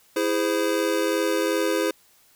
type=chord; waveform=square; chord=E augmented; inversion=none; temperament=just; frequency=329.6 / 412 / 515 Hz; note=E4 / G#4 / B#4; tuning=0 / -14 / -28 cents; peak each=-26 / -27 / -26 dBFS; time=0.16-1.91 s; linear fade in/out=5 ms; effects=white hiss -58 dBFS RMS until 2.35 s